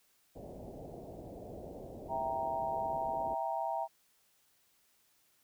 white low-pass noise, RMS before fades -47 dBFS, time 0.35-3.35 s, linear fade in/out 10 ms, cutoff 700 Hz, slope 48 dB/octave
sine chord, E diminished, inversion none, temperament equal, 659.3 / 784 / 932.3 Hz, E5 / G5 / Bb5, 0 / 0 / 0 cents, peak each -37 dBFS, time 2.08-3.88 s, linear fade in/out 50 ms
effects white hiss -71 dBFS RMS until 5.43 s

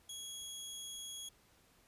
20% pulse tone, 3322 Hz, G#7, in tune, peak -39 dBFS, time 0.09-1.29 s, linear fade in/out 5 ms, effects pink hiss -68 dBFS RMS until 1.87 s + resampled to 32000 Hz

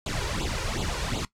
pink noise with flanger, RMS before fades -29 dBFS, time 0.06-1.25 s, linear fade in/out 2 ms, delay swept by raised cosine 0.26 to 2.16 ms, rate 2.7 Hz, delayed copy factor +0.85, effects noise-tail reverb RT60 0.1 s tail -18 dB re dry + low-pass 7000 Hz 12 dB/octave

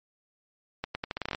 accelerating click train, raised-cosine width 0.3 ms, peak -15 dBFS, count 11, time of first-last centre 0.84-1.349 s, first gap 110 ms, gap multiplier 0.81, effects MP3 32 kbps

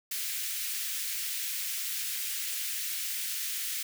white high-pass noise, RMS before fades -34 dBFS, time 0.11-3.83 s, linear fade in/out 5 ms, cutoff 1800 Hz, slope 24 dB/octave, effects none

